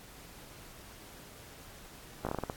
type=slowing click train; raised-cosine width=1 ms; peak=-19 dBFS; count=8; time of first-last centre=2.25-2.498 s; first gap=17 ms; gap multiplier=1.24; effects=pink hiss -52 dBFS RMS until 2.56 s + AAC 64 kbps